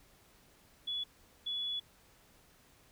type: tone bursts at uneven times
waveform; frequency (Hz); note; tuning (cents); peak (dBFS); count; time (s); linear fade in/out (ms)
sine; 3408; G#7; +44; -34; 2; 0.87-1.04 / 1.46-1.8; 10
effects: pink hiss -64 dBFS RMS until 2.91 s